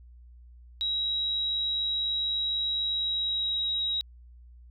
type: tone with pitch glide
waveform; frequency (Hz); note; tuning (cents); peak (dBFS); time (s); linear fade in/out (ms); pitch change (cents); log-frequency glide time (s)
sine; 3851 to 3827; B7 to A#7; -44 to +45; -26; 0.81-4.01; 0; -11; 2.84-3.66
effects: added 60 Hz sine -48 dBFS peak until 4.7 s